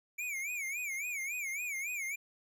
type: tone with vibrato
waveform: square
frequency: 2292 Hz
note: D7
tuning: 43 cents flat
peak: -36 dBFS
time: 0.18-2.16 s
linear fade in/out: 10 ms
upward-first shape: sine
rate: 3.6 Hz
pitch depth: 150 cents each way
effects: none